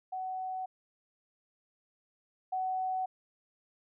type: tone pair in turn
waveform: sine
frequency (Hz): 749 / 749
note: F#5 / F#5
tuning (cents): +21 / +21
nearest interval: unison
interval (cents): 0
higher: neither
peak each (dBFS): -34 / -30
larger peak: second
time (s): 0.12-0.66 / 2.52-3.06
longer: neither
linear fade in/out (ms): 10
effects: none